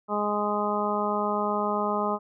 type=harmonic tone; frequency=207.7 Hz; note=G#3; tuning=in tune; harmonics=1 / 2 / 3 / 4 / 5 / 6; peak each=-31 / -31 / -31 / -31 / -31 / -31 dBFS; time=0.08-2.19 s; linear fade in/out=50 ms; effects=none